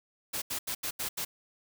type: noise bursts at uneven times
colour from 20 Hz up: white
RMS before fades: -34 dBFS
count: 6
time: 0.33-0.42 / 0.5-0.59 / 0.67-0.75 / 0.83-0.91 / 0.99-1.09 / 1.17-1.25 s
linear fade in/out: 10 ms
effects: none